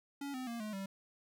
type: tone with pitch steps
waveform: square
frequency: 281.4 / 256.6 / 233.9 / 213.3 / 194.44 Hz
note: C#4 / C4 / A#3 / G#3 / G3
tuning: +26 / -34 / +6 / +46 / -14 cents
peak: -40 dBFS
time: 0.21-0.86 s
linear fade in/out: 5 ms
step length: 130 ms
effects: none